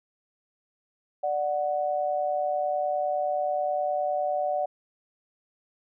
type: tone pair together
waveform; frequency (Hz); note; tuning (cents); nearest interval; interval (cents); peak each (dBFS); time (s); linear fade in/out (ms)
sine; 590 / 739.5; D5 / F#5; +8 / -1; major third; 391; -27; 1.23-4.66; 10
effects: none